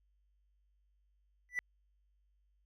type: tone with exponential growth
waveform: triangle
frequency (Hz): 1975.5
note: B6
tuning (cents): 0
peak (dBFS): -25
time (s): 1.49-1.59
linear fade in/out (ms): 0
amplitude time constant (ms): 20
effects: tanh soft clip ceiling -27 dBFS + added 50 Hz sine -70 dBFS peak until 2.65 s